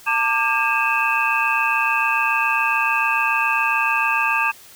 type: tone cluster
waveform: sine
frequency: 902 / 1183 / 1613 / 2535 / 2662 Hz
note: A5 / D6 / G6 / D#7 / E7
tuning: +43 / +12 / +49 / +32 / +16 cents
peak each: -23 dBFS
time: 0.06-4.52 s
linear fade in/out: 20 ms
effects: white hiss -45 dBFS RMS until 4.75 s